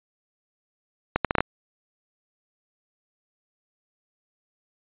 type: accelerating click train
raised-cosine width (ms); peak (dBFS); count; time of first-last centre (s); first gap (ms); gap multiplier
0.5; -5; 6; 1.16-1.406; 87; 0.71
effects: resampled to 8000 Hz